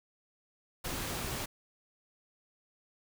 pink noise, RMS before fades -37 dBFS, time 0.84-1.46 s, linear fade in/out 10 ms, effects none

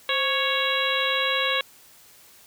harmonic tone with a mistuned harmonic, 554 Hz, C#5, 1 cent flat, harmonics 1 / 2 / 3 / 4 / 5 / 6 / 7, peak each -29 / -29 / -29 / -29 / -29 / -29 / -29 dBFS, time 0.09-1.61 s, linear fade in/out 2 ms, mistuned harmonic 1, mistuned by -92 cents, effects white hiss -52 dBFS RMS until 2.46 s

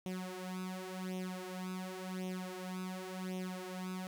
sawtooth tone with flanger, 185 Hz, F#3, in tune, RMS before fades -42 dBFS, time 0.06-4.07 s, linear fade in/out 0 ms, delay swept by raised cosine 0.32 to 4.62 ms, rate 0.91 Hz, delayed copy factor +0.8, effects none

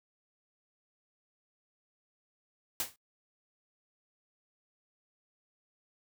white noise with exponential decay, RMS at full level -29 dBFS, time 2.8-2.96 s, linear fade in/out 1 ms, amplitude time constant 33 ms, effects noise-tail reverb RT60 0.1 s tail -21 dB re dry

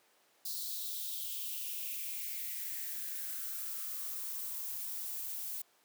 violet noise with high-pass filter sweep, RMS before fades -40 dBFS, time 0.45-5.62 s, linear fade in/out 5 ms, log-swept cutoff 4400 to 630 Hz, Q 4.6, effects pink hiss -68 dBFS RMS until 5.84 s + high-pass 400 Hz 12 dB/octave

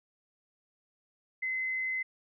sine tone, 2048 Hz, C7, 38 cents flat, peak -30 dBFS, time 1.42-2.03 s, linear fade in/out 10 ms, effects none

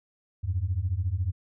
sine beating tone pair, 83.9 / 97.9 Hz, E2 / G2, +31 / -2 cents, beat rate 14 Hz, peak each -28 / -27 dBFS, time 0.43-1.32 s, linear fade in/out 20 ms, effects tanh soft clip ceiling -17 dBFS

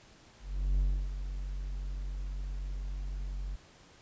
triangle tone with ADSR envelope, 47 Hz, F#1, 28 cents sharp, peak -22 dBFS, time 0.4-3.56 s, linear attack 390 ms, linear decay 300 ms, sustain -10 dB, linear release 8 ms, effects pink hiss -58 dBFS RMS until 4.01 s + resampled to 16000 Hz

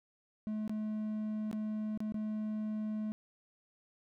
triangle tone with dropouts, 214.6 Hz, A3, 43 cents flat, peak -32 dBFS, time 0.47-3.12 s, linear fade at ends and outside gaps 0 ms, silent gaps 0.678-0.695 / 1.513-1.529 / 1.975-2.004 / 2.122-2.143 s, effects none

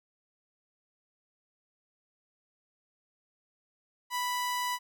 sawtooth tone, 987.8 Hz, B5, in tune, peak -26 dBFS, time 4.1-4.79 s, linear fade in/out 50 ms, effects none

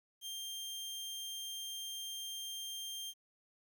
sawtooth tone, 3184 Hz, G7, 26 cents sharp, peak -38 dBFS, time 0.21-3.14 s, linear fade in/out 50 ms, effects 11-bit

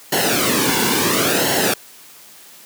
pink noise with flanger, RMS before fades -17 dBFS, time 0.12-1.74 s, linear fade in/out 5 ms, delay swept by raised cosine 0.82 to 1.62 ms, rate 0.72 Hz, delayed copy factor -0.7, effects white hiss -43 dBFS RMS until 2.65 s + high-pass 150 Hz 12 dB/octave

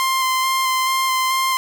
sawtooth tone with vibrato, 1046.5 Hz, C6, in tune, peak -13 dBFS, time 0-1.57 s, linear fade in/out 0 ms, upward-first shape square, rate 2.3 Hz, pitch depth 12 cents each way, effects none

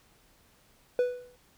triangle tone with exponential decay, 493.9 Hz, B4, in tune, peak -18 dBFS, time 0.99-1.36 s, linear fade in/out 1 ms, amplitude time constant 80 ms, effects pink hiss -63 dBFS RMS until 1.57 s

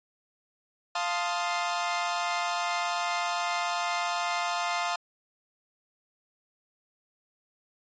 sawtooth chord, F dominant seventh, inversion none, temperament equal, 698.5 / 880 / 1046.5 / 1244.5 Hz, F5 / A5 / C6 / Eb6, 0 / 0 / 0 / 0 cents, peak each -27 / -31 / -30 / -31 dBFS, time 0.95-4.96 s, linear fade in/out 5 ms, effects resampled to 16000 Hz

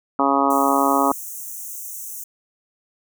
harmonic tone, 138.59 Hz, C#3, in tune, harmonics 2 / 3 / 4 / 5 / 6 / 7 / 8 / 9, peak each -21 / -27 / -26 / -24 / -23 / -23 / -23 / -23 dBFS, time 0.19-1.12 s, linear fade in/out 2 ms
white high-pass noise, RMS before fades -33 dBFS, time 0.5-2.24 s, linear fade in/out 5 ms, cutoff 5900 Hz, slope 96 dB/octave
effects none

